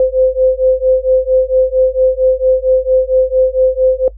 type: beating tone pair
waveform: sine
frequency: 515 / 519.4 Hz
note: C5 / C5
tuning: -28 / -13 cents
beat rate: 4.4 Hz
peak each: -12 dBFS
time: 0-4.08 s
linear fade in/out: 2 ms
effects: noise-tail reverb RT60 0.1 s tail -19 dB re dry + added 50 Hz sine -30 dBFS peak until 4.17 s